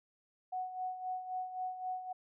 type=tone with tremolo; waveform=sine; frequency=740 Hz; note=F#5; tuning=in tune; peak=-34 dBFS; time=0.52-2.13 s; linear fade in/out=10 ms; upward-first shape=sine; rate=3.8 Hz; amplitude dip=65%; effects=none